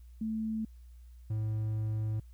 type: tone pair in turn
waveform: sine / triangle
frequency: 220 / 108.58 Hz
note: A3 / A2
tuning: 0 / -22 cents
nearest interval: octave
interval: 1222 cents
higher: first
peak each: -31 / -28 dBFS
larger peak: second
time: 0.21-0.65 / 1.3-2.2 s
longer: second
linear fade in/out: 5 ms
effects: added 60 Hz sine -49 dBFS peak until 2.33 s + white hiss -73 dBFS RMS until 2.33 s